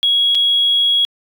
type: tone with dropouts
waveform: triangle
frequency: 3322 Hz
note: G#7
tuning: in tune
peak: -8 dBFS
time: 0.03-1.05 s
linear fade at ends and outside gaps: 0 ms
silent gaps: 0.348-0.352 s
effects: tanh soft clip ceiling -9 dBFS